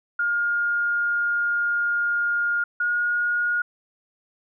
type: tone pair in turn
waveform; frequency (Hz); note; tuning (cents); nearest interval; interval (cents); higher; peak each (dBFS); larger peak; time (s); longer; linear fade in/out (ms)
sine; 1417 / 1436; F6 / F6; +25 / +48; unison; 23; second; -20; neither; 0.19-2.64 / 2.8-3.62; first; 5
effects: none